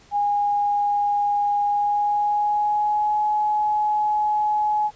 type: tone with pitch glide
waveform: sine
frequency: 820 to 844.5 Hz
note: G#5 to G#5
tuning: -22 to +29 cents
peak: -18 dBFS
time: 0.11-4.91 s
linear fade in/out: 50 ms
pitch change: +51 cents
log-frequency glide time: 1.65-3.24 s
effects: pink hiss -52 dBFS RMS until 4.95 s + resampled to 16000 Hz